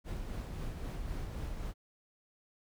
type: noise with tremolo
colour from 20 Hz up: brown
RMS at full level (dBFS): -38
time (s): 0.04-1.74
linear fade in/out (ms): 50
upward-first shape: sine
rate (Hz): 3.8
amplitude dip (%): 30
effects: none